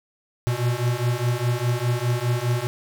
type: beating tone pair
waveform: square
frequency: 118.8 / 123.7 Hz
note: A#2 / B2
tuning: +33 / +3 cents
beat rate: 4.9 Hz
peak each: -25 / -24 dBFS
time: 0.47-2.67 s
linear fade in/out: 0 ms
effects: none